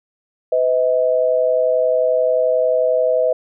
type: tone pair together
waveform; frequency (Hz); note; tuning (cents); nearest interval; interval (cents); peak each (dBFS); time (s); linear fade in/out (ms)
sine; 505 / 636.3; B4 / D#5; +39 / +39; major third; 400; -16; 0.52-3.33; 5
effects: none